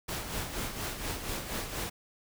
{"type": "noise with tremolo", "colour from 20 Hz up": "pink", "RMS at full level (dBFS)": -34, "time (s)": [0.08, 1.9], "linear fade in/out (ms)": 10, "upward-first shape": "sine", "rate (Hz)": 4.2, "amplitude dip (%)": 55, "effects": []}